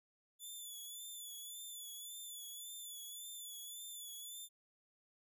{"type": "tone with vibrato", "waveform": "10% pulse", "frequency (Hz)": 3468, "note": "A7", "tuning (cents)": -26, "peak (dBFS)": -40, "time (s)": [0.39, 4.49], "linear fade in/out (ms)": 50, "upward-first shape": "sine", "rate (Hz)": 1.8, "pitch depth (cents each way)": 52, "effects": []}